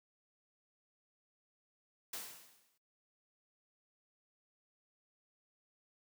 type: noise with exponential decay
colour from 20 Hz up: white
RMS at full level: -41 dBFS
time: 2.13-2.78 s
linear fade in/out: 5 ms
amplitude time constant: 140 ms
effects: noise-tail reverb RT60 0.2 s tail -19 dB re dry + high-pass 150 Hz 12 dB/octave